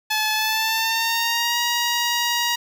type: tone with pitch glide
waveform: 10% pulse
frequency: 862 to 950.9 Hz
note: A5 to A#5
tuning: -36 to +34 cents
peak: -11 dBFS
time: 0.1-2.56 s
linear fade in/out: 10 ms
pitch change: +170 cents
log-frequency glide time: 0.33-1.58 s
effects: none